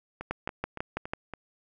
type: two click trains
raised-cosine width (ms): 0.5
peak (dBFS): -22 / -15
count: 5 / 6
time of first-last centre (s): 0.21-1.337 / 0.31-1.135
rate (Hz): 3.55 / 6.06
effects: none